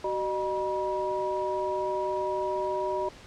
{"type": "tone cluster", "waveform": "sine", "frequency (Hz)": [376.8, 610, 962], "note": ["F#4", "D#5", "B5"], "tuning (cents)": [32, -34, -46], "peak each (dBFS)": -31, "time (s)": [0.04, 3.09], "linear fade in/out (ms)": 5, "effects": ["pink hiss -49 dBFS RMS until 3.26 s", "low-pass 6000 Hz 12 dB/octave"]}